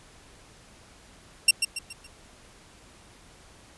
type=tone with echo; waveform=15% pulse; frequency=2749 Hz; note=F7; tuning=28 cents flat; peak=-6 dBFS; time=1.48-1.51 s; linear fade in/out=5 ms; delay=140 ms; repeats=4; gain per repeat=-8 dB; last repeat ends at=2.07 s; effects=pink hiss -53 dBFS RMS until 3.77 s + resampled to 24000 Hz